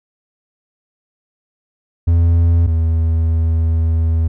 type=tone pair in turn; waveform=triangle; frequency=84.3 / 81.48 Hz; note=E2 / E2; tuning=+39 / -20 cents; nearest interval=minor second; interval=59 cents; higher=first; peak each=-7 / -10 dBFS; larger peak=first; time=2.07-2.67 / 2.67-4.28 s; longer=second; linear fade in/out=10 ms; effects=none